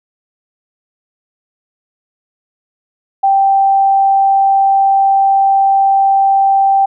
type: tone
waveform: sine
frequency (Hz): 783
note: G5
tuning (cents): -2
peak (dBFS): -7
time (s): 3.23-6.86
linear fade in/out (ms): 10
effects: none